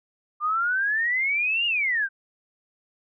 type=exponential two-way sweep; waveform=sine; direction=up then down; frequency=1188 to 2874 to 1524 Hz; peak=-21 dBFS; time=0.4-2.09 s; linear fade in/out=50 ms; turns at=1.66 s; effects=none